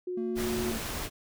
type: tone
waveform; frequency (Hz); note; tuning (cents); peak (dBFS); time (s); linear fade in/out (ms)
sine; 362; F#4; -38; -31; 0.07-0.72; 5
type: tone with vibrato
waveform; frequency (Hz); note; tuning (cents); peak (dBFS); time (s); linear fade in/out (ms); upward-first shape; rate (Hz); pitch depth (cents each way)
triangle; 227.7; A#3; -40; -31; 0.17-0.78; 5; triangle; 18; 10
type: noise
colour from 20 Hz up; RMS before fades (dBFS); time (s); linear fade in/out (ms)
pink; -35; 0.35-1.1; 50
effects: none